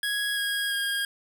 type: tone with pitch steps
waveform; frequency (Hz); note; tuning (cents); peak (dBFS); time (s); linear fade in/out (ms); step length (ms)
25% pulse; 1661.2 / 1642.1 / 1623.3; G#6 / G#6 / G#6; 0 / -20 / -40; -22; 0.03-1.05; 2; 340
effects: none